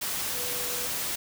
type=tone in noise; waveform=sine; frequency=490 Hz; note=B4; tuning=14 cents flat; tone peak=-40 dBFS; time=0.34-0.87 s; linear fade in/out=10 ms; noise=white; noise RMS=-31 dBFS; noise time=0.01-1.16 s; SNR=-12 dB; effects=none